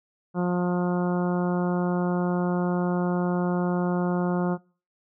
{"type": "harmonic tone", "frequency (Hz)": 177.9, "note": "F3", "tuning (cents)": 32, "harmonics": [1, 2, 3, 4, 5, 6, 7, 8], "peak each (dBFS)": [-23, -29, -33, -35, -37, -39, -40, -41], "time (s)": [0.34, 4.58], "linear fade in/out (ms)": 50, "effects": ["noise-tail reverb RT60 0.4 s tail -24 dB re dry"]}